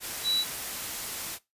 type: tone in noise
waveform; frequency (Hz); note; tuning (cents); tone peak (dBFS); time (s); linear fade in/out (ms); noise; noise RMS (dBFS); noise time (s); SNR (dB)
sine; 3930; B7; -9; -24; 0.23-0.45; 50; white; -35; 0-1.39; +8
effects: noise-tail reverb RT60 0.2 s tail -19 dB re dry + resampled to 32000 Hz